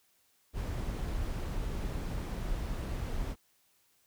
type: noise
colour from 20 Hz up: brown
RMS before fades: -35 dBFS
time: 0.53-3.36 s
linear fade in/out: 50 ms
effects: white hiss -70 dBFS RMS until 4.06 s